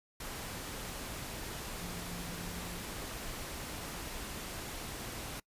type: tone in noise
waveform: sine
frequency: 174.61 Hz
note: F3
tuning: in tune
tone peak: -45 dBFS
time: 1.8-2.79 s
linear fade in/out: 5 ms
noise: pink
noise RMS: -42 dBFS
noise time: 0.2-5.4 s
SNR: -6 dB
effects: noise-tail reverb RT60 0.1 s tail -24 dB re dry + resampled to 32000 Hz